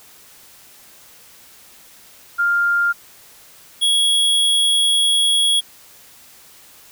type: tone pair in turn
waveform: sine / square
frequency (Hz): 1400 / 3330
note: F6 / G#7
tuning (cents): +4 / +4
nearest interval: octave + minor third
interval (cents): 1500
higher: second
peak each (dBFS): -14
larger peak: neither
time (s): 2.38-2.93 / 3.81-5.61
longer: second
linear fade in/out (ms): 20
effects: white hiss -46 dBFS RMS until 6.91 s